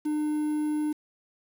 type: tone with quantisation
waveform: triangle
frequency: 302.1 Hz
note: D4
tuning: 49 cents sharp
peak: -23 dBFS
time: 0.05-0.93 s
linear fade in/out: 10 ms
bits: 8
effects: none